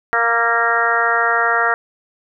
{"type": "harmonic tone with a mistuned harmonic", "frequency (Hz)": 233.1, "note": "A#3", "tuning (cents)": 0, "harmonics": [2, 3, 4, 5, 6, 7, 8], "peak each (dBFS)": [-24, -21, -24, -23, -18, -22, -20], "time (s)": [0.13, 1.74], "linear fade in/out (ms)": 0, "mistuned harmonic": 6, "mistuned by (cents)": -24, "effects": []}